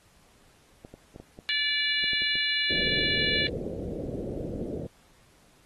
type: clicks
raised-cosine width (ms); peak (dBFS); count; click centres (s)
2; -30; 9; 0.849 / 0.94 / 1.161 / 1.2 / 1.389 / 2.041 / 2.133 / 2.22 / 2.355
type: harmonic tone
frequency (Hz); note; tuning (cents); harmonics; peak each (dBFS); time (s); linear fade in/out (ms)
580; D5; -22; 3 / 4 / 5 / 6 / 7; -31 / -31 / -31 / -31 / -31; 1.49-3.47; 0
type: low-pass noise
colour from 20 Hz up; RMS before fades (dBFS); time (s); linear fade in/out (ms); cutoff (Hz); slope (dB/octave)
white; -34; 2.7-4.87; 5; 550; 48
effects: pink hiss -61 dBFS RMS until 5.65 s + AAC 32 kbps